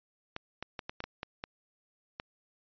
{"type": "clicks", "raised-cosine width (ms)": 0.3, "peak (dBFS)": -21, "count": 9, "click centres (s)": [0.364, 0.626, 0.792, 0.895, 1.004, 1.04, 1.231, 1.439, 2.199], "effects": ["resampled to 11025 Hz"]}